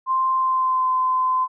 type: tone with pitch glide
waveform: sine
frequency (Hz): 1046.5 to 1028.5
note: C6 to C6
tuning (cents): 0 to -30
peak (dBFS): -17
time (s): 0.06-1.48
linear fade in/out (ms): 50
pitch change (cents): -30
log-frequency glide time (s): 0.34-0.89
effects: none